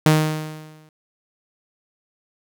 sawtooth tone with exponential decay, 155.2 Hz, D#3, 4 cents flat, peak -6 dBFS, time 0.06-0.89 s, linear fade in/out 2 ms, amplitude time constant 180 ms, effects none

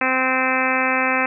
harmonic tone, 259.3 Hz, C4, 15 cents flat, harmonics 1 / 2 / 3 / 4 / 5 / 6 / 7 / 8 / 9 / 10, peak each -26 / -26 / -26 / -26 / -26 / -26 / -26 / -26 / -26 / -26 dBFS, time 0.01-1.26 s, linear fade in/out 2 ms, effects none

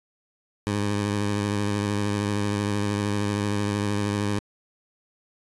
15% pulse tone with vibrato, 102.6 Hz, G#2, 21 cents flat, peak -17 dBFS, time 0.67-4.39 s, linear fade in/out 0 ms, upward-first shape sine, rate 13 Hz, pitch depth 30 cents each way, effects resampled to 24000 Hz

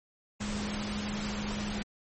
sine tone in noise, 207.7 Hz, G#3, in tune, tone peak -34 dBFS, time 0.4-1.83 s, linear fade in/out 10 ms, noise pink, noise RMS -37 dBFS, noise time 0.4-1.83 s, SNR 0 dB, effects MP3 32 kbps

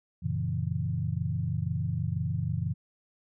sine chord, F# dominant seventh, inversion none, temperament equal, 92.5 / 116.54 / 138.59 / 164.81 Hz, F#2 / A#2 / C#3 / E3, 0 / 0 / 0 / 0 cents, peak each -33 dBFS, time 0.22-2.74 s, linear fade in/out 20 ms, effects none

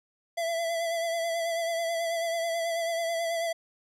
square tone with vibrato, 669 Hz, E5, 25 cents sharp, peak -28 dBFS, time 0.37-3.53 s, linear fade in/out 10 ms, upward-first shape sine, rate 9.2 Hz, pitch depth 32 cents each way, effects low-pass 12000 Hz 12 dB/octave

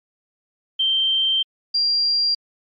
sine tone pair in turn, 3136 / 4762 Hz, G7 / D8, 0 / +23 cents, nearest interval perfect fifth, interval 723 cents, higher second, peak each -16 dBFS, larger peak neither, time 0.79-1.43 / 1.74-2.35 s, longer first, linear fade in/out 10 ms, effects MP3 48 kbps

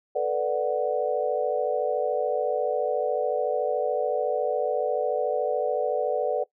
sine chord, B minor seventh, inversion third, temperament equal, 440 / 493.9 / 587.3 / 740 Hz, A4 / B4 / D5 / F#5, 0 / 0 / 0 / 0 cents, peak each -29 / -27 / -27 / -30 dBFS, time 0.15-6.44 s, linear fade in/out 10 ms, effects noise-tail reverb RT60 0.1 s tail -20 dB re dry

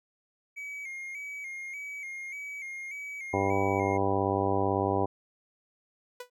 triangle tone with vibrato, 2204 Hz, C#7, 11 cents flat, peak -35 dBFS, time 0.56-3.98 s, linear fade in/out 20 ms, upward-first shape square, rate 1.7 Hz, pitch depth 57 cents each way
harmonic tone, 98 Hz, G2, in tune, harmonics 1 / 2 / 3 / 4 / 5 / 6 / 7 / 8 / 9 / 10, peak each -33 / -37 / -33 / -31 / -34 / -35 / -36 / -32 / -42 / -34 dBFS, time 3.33-5.06 s, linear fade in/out 10 ms
sawtooth tone with exponential decay, 493.9 Hz, B4, in tune, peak -31 dBFS, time 6.2-6.3 s, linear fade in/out 5 ms, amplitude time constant 21 ms
effects none

